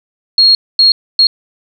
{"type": "tone bursts at uneven times", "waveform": "sine", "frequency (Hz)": 4280, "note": "C8", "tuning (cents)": 38, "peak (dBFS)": -4, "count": 3, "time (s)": [[0.38, 0.55], [0.79, 0.92], [1.19, 1.27]], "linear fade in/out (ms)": 2, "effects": []}